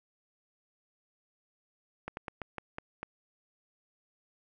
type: slowing click train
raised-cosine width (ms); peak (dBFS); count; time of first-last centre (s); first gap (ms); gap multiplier
0.5; -22; 7; 2.08-3.03; 91; 1.22
effects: none